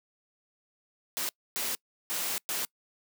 white noise bursts at uneven times, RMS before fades -32 dBFS, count 4, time 1.17-1.29 / 1.56-1.75 / 2.1-2.38 / 2.49-2.65 s, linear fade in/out 0 ms, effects noise-tail reverb RT60 0.1 s tail -26 dB re dry + high-pass 200 Hz 12 dB/octave

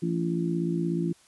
harmonic tone, 56.7 Hz, A#1, 47 cents flat, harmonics 3 / 4 / 5 / 6, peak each -27 / -37 / -33 / -30 dBFS, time 0.02-1.13 s, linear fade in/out 10 ms, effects white hiss -59 dBFS RMS until 1.27 s + resampled to 24000 Hz

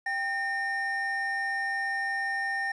triangle tone pair together, 786 / 1825.7 Hz, G5 / A#6, +4 / -37 cents, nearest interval octave + minor third, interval 1459 cents, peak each -32 / -27 dBFS, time 0.06-2.72 s, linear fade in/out 5 ms, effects resampled to 24000 Hz + 10-bit

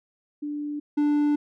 sine / triangle tone pair in turn, 294.2 / 294.2 Hz, D4 / D4, +3 / +3 cents, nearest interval unison, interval 0 cents, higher neither, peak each -28 / -17 dBFS, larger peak second, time 0.42-0.8 / 0.97-1.36 s, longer second, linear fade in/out 10 ms, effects none

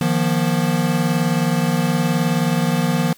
square chord, Eb suspended second, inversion none, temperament equal with one note detuned, 155.56 / 174.61 / 238.5 Hz, Eb3 / F3 / Bb3, 0 / 0 / +40 cents, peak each -21 / -20 / -22 dBFS, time 0.01-3.13 s, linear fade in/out 2 ms, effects white hiss -50 dBFS RMS until 3.17 s + MP3 96 kbps

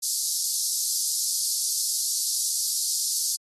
pink high-pass noise, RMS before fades -26 dBFS, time 0.02-3.37 s, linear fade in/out 20 ms, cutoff 4500 Hz, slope 48 dB/octave, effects AAC 32 kbps

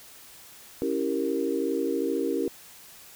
sine chord, C# diminished seventh, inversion none, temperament equal, 277.2 / 329.6 / 392 / 466.2 Hz, C#4 / E4 / G4 / Bb4, 0 / 0 / 0 / 0 cents, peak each -30 dBFS, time 0.82-2.48 s, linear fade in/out 0 ms, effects white hiss -49 dBFS RMS until 3.15 s

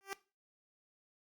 10% pulse tone with exponential growth, 392 Hz, G4, in tune, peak -27 dBFS, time 0.01-0.13 s, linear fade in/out 0 ms, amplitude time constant 25 ms, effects noise-tail reverb RT60 0.3 s tail -18 dB re dry + Opus 48 kbps

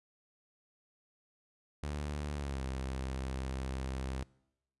sawtooth tone with pitch glide, 73.42 to 65.79 Hz, D2 to C2, 0 to +10 cents, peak -32 dBFS, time 1.83-4.23 s, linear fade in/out 0 ms, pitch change -190 cents, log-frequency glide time 2.34-2.62 s, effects noise-tail reverb RT60 0.8 s tail -23 dB re dry + resampled to 24000 Hz

